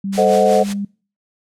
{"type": "tone with pitch glide", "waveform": "sine", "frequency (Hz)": [196, 201], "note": ["G3", "G3"], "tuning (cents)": [0, 44], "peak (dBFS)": -20, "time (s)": [0.04, 0.85], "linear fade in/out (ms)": 5, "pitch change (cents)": 44, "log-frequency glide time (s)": [0.28, 0.48]}
{"type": "noise with tremolo", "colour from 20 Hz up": "white", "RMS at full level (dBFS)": -26, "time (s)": [0.12, 0.74], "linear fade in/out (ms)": 20, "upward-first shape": "triangle", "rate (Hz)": 5.4, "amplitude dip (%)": 70}
{"type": "chord", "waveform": "sine", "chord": "A diminished seventh", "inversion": "none", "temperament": "equal", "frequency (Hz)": [440, 523.3, 622.3, 740], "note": ["A4", "C5", "Eb5", "Gb5"], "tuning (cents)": [0, 0, 0, 0], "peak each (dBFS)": -16, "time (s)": [0.17, 0.64], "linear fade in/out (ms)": 20}
{"effects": ["noise-tail reverb RT60 0.4 s tail -24 dB re dry", "low-pass 8000 Hz 12 dB/octave"]}